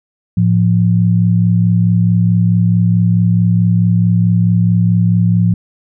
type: tone pair together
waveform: sine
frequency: 110 / 174.61 Hz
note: A2 / F3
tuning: 0 / 0 cents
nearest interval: minor sixth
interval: 800 cents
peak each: -11 dBFS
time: 0.37-5.54 s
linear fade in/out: 5 ms
effects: none